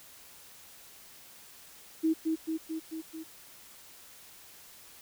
sine tone with echo, 320.2 Hz, D#4, 50 cents sharp, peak -23 dBFS, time 2.03-2.14 s, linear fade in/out 20 ms, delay 220 ms, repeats 5, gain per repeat -3 dB, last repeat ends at 3.24 s, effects white hiss -53 dBFS RMS until 5.01 s

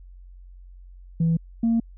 sine tone pair in turn, 164.81 / 229.6 Hz, E3 / A#3, 0 / -26 cents, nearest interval tritone, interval 574 cents, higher second, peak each -16 / -16 dBFS, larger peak neither, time 1.2-1.37 / 1.63-1.8 s, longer neither, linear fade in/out 5 ms, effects tanh soft clip ceiling -15 dBFS + added 45 Hz sine -42 dBFS peak until 1.97 s

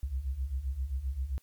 sine beating tone pair, 61.5 / 69.1 Hz, B1 / C#2, -7 / -5 cents, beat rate 7.6 Hz, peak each -36 / -32 dBFS, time 0.03-1.38 s, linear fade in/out 0 ms, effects white hiss -67 dBFS RMS until 1.42 s + MP3 96 kbps

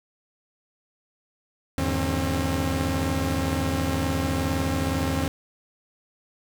sawtooth tone cluster, 82 / 101.4 / 150 / 268.3 Hz, E2 / G#2 / D3 / C4, -9 / -41 / +37 / +44 cents, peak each -23 / -28 / -28 / -23 dBFS, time 1.78-5.28 s, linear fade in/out 0 ms, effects 8-bit

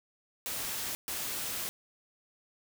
white noise bursts at uneven times, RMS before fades -36 dBFS, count 2, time 0.46-0.95 / 1.08-1.69 s, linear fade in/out 0 ms, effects none

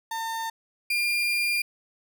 35% pulse tone pair in turn, 904 / 2403 Hz, A5 / D7, +47 / +39 cents, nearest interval octave + perfect fourth, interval 1692 cents, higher second, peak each -27 / -21 dBFS, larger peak second, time 0.11-0.5 / 0.9-1.62 s, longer second, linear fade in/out 5 ms, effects none

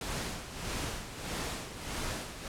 pink noise with tremolo, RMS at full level -35 dBFS, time 0.01-2.48 s, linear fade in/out 2 ms, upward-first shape sine, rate 1.6 Hz, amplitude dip 65%, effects low-pass 10000 Hz 12 dB/octave

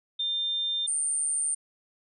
sine tone pair in turn, 3600 / 8926 Hz, A7 / C#9, +39 / +11 cents, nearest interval octave + major third, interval 1572 cents, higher second, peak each -26 / -25 dBFS, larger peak second, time 0.19-0.87 / 0.87-1.55 s, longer neither, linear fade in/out 10 ms, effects none

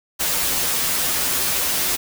white noise with comb filter, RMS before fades -21 dBFS, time 0.19-1.97 s, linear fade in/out 20 ms, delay 9.3 ms, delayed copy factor -0.8, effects none

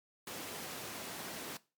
pink high-pass noise, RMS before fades -44 dBFS, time 0.27-1.57 s, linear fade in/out 2 ms, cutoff 200 Hz, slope 12 dB/octave, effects noise-tail reverb RT60 0.3 s tail -19 dB re dry + MP3 96 kbps

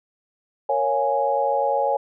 sine chord, Bb minor seventh, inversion none, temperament equal, 466.2 / 554.4 / 698.5 / 830.6 Hz, Bb4 / Db5 / F5 / Ab5, 0 / 0 / 0 / 0 cents, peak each -28 / -22 / -28 / -22 dBFS, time 0.69-1.97 s, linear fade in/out 5 ms, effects none

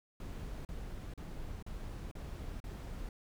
brown noise bursts, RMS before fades -43 dBFS, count 6, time 0.2-3.09 s, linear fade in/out 2 ms, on 450 ms, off 38 ms, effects none

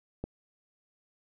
click, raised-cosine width 2 ms, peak -21 dBFS, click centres 0.24 s, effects none

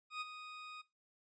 20% pulse tone with ADSR envelope, 1244.5 Hz, D#6, in tune, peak -33 dBFS, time 0.1-0.82 s, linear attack 110 ms, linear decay 26 ms, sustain -10 dB, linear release 14 ms, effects noise-tail reverb RT60 0.2 s tail -17 dB re dry + resampled to 16000 Hz

